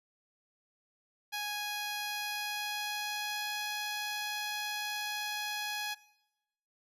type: tone with pitch glide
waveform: 10% pulse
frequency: 830.6 to 836.4 Hz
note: G#5 to G#5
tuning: 0 to +12 cents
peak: -26 dBFS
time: 1.32-5.95 s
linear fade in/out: 20 ms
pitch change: +12 cents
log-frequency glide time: 1.97-3.65 s
effects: noise-tail reverb RT60 0.9 s tail -20 dB re dry + resampled to 32000 Hz